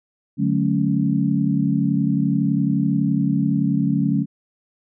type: chord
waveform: sine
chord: D major seventh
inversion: none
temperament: equal with one note detuned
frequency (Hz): 146.83 / 185 / 216.7 / 277.2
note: D3 / F#3 / A3 / C#4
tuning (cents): 0 / 0 / -26 / 0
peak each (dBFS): -22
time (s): 0.37-4.26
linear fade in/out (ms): 50
effects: none